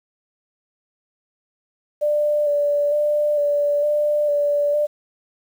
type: tone with vibrato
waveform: sine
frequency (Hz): 587.3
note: D5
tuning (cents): 0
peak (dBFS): -16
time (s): 2.01-4.87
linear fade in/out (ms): 20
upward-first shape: square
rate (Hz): 1.1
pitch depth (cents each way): 19
effects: 8-bit